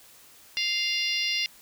harmonic tone, 698.5 Hz, F5, in tune, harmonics 3 / 4 / 5 / 6 / 7 / 8, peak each -31 / -29 / -34 / -35 / -31 / -36 dBFS, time 0.57-1.46 s, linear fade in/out 0 ms, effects white hiss -53 dBFS RMS until 1.61 s

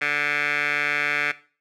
15% pulse tone with band-pass filter, 146.4 Hz, D3, 5 cents flat, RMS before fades -24 dBFS, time 0.01-1.32 s, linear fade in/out 10 ms, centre 2000 Hz, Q 9.6, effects noise-tail reverb RT60 0.4 s tail -17 dB re dry

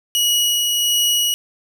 sawtooth tone with tremolo, 2912 Hz, F#7, 28 cents flat, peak -11 dBFS, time 0.15-1.34 s, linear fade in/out 0 ms, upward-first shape sine, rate 1.4 Hz, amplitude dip 25%, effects none

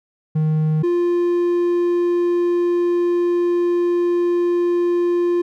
triangle tone pair in turn, 155.56 / 349.2 Hz, D#3 / F4, 0 / 0 cents, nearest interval octave + major second, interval 1400 cents, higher second, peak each -13 dBFS, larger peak neither, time 0.35-0.83 / 0.83-5.42 s, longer second, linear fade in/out 10 ms, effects none

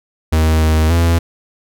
45% pulse tone with pitch steps, 79.2 / 78.7 / 84.1 Hz, D#2 / D#2 / E2, +31 / +20 / +35 cents, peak -10 dBFS, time 0.32-1.19 s, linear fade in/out 10 ms, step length 290 ms, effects none

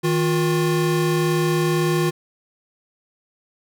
square tone pair together, 158.3 / 355.4 Hz, D#3 / F4, +30 / +30 cents, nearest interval octave + major second, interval 1400 cents, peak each -21 dBFS, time 0.03-2.11 s, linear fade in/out 20 ms, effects none

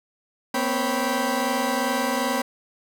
30% pulse tone cluster, 237.5 / 260.1 / 550 / 781 / 986 Hz, A#3 / C4 / C#5 / G5 / B5, +33 / -10 / -14 / -7 / -3 cents, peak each -26 dBFS, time 0.54-2.42 s, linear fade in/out 5 ms, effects none

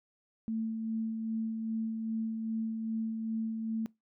sine tone with tremolo, 223 Hz, A3, 23 cents sharp, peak -30 dBFS, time 0.48-3.86 s, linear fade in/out 0 ms, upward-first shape sine, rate 2.5 Hz, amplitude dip 35%, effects noise-tail reverb RT60 0.2 s tail -23 dB re dry

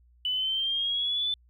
triangle exponential sweep, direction up, 2977 to 3520 Hz, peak -22 dBFS, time 0.25-1.34 s, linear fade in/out 2 ms, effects tanh soft clip ceiling -24 dBFS + added 60 Hz sine -57 dBFS peak until 1.49 s

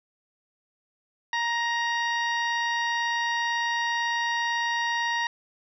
harmonic tone, 938 Hz, A#5, 11 cents sharp, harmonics 1 / 2 / 3 / 4 / 5 / 6, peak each -28 / -27 / -37 / -36 / -43 / -41 dBFS, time 1.33-5.27 s, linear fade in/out 2 ms, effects none

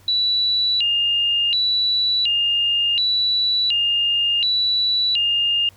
sine tone with vibrato, 3337 Hz, G#7, 8 cents sharp, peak -16 dBFS, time 0.08-5.69 s, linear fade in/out 2 ms, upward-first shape square, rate 0.69 Hz, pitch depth 290 cents each way, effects added 97 Hz sine -50 dBFS peak until 5.76 s + pink hiss -53 dBFS RMS until 5.76 s

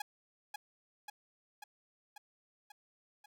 sawtooth tone with echo, 830.6 Hz, G#5, in tune, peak -33 dBFS, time 0-0.02 s, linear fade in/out 5 ms, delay 540 ms, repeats 6, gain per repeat -3 dB, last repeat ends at 3.26 s, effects none

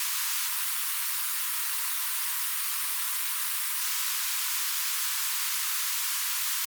white high-pass noise, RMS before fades -29 dBFS, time 0-6.65 s, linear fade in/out 2 ms, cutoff 930 Hz, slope 96 dB/octave, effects Opus 48 kbps

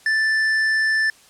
triangle tone with tanh clipping, 1762 Hz, A6, 2 cents sharp, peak -18 dBFS, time 0.06-1.1 s, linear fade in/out 2 ms, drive 12 dB, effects white hiss -51 dBFS RMS until 1.29 s + low-pass 10000 Hz 12 dB/octave

